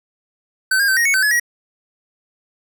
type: tone with pitch steps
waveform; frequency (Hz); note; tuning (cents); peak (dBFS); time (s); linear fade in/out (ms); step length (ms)
square; 1530 / 1619 / 1544 / 1872 / 2214 / 1534 / 1699 / 1906; G6 / G#6 / G6 / A#6 / C#7 / G6 / G#6 / A#6; -42 / -45 / -27 / +7 / -3 / -38 / +39 / +38; -14; 0.71-1.398; 5; 86
effects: none